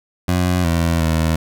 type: tone with pitch steps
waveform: 20% pulse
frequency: 89.9 / 83.6 / 80.5 Hz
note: F#2 / E2 / E2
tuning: -49 / +25 / -41 cents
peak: -10 dBFS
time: 0.28-1.36 s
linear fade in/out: 5 ms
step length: 360 ms
effects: none